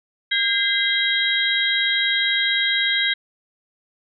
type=tone cluster; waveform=sine; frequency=1611 / 2060 / 3243 / 3826 Hz; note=G6 / C7 / G#7 / A#7; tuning=+47 / -28 / -42 / +44 cents; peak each=-23 dBFS; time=0.31-3.14 s; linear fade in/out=10 ms; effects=none